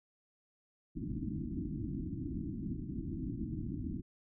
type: low-pass noise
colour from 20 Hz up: white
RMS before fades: -39 dBFS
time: 0.95-4.02 s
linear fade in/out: 20 ms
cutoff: 330 Hz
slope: 96 dB/octave
effects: none